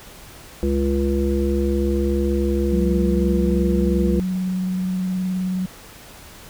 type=harmonic tone; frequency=69.3 Hz; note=C#2; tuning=in tune; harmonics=1 / 3 / 5 / 7; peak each=-21 / -23 / -22 / -27 dBFS; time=0.63-4.2 s; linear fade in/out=0 ms
type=tone with vibrato; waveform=sine; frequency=185 Hz; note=F#3; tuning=in tune; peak=-20 dBFS; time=2.72-5.66 s; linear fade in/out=5 ms; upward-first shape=sine; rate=19 Hz; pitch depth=22 cents each way
effects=pink hiss -42 dBFS RMS until 6.49 s